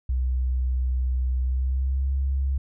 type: tone with pitch glide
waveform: sine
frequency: 63.4 to 67.56 Hz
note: B1 to C#2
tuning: +46 to -44 cents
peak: -21 dBFS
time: 0.09-2.58 s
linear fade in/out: 5 ms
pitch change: +110 cents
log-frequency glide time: 1.43-2.11 s
effects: none